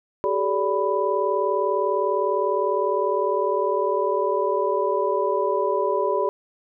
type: tone cluster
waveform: sine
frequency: 384.2 / 424.1 / 579 / 990 Hz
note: G4 / G#4 / D5 / B5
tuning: -35 / +36 / -25 / +4 cents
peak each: -25 dBFS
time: 0.24-6.29 s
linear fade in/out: 0 ms
effects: none